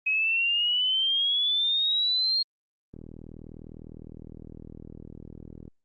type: exponential sweep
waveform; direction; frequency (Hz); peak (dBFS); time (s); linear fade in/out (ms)
sine; up; 2536 to 4259; -22; 0.06-2.43; 10
type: click train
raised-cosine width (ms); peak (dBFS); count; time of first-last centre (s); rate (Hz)
3; -30; 110; 2.94-5.679; 39.8
effects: Opus 32 kbps